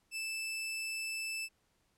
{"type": "tone", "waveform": "sawtooth", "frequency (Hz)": 2637, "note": "E7", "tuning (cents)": 0, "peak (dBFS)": -33, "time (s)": [0.11, 1.49], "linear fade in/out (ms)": 50, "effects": ["pink hiss -75 dBFS RMS until 1.97 s", "low-pass 12000 Hz 12 dB/octave"]}